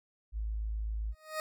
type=tone; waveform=sine; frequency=53.8 Hz; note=A1; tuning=38 cents flat; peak=-32 dBFS; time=0.32-1.15 s; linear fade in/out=50 ms
type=tone with exponential growth; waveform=20% pulse; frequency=624 Hz; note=D#5; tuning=5 cents sharp; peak=-26 dBFS; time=1.12-1.4 s; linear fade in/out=1 ms; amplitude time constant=59 ms
effects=none